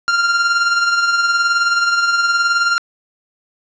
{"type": "tone with tremolo", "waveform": "45% pulse", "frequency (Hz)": 1391, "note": "F6", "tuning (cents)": -7, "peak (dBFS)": -11, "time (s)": [0.08, 2.78], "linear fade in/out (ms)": 0, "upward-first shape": "sine", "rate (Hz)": 19, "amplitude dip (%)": 45, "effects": ["resampled to 16000 Hz", "7-bit"]}